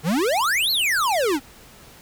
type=exponential two-way sweep; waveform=square; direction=up then down; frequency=139.5 to 4435 to 256.6 Hz; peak=-19 dBFS; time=0.03-1.4 s; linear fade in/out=50 ms; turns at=0.71 s; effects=pink hiss -47 dBFS RMS until 2.01 s